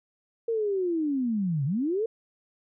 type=linear two-way sweep; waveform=sine; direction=down then up; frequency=466.2 to 129.8 to 466.2 Hz; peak=-24 dBFS; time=0.48-2.06 s; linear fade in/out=5 ms; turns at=1.65 s; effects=none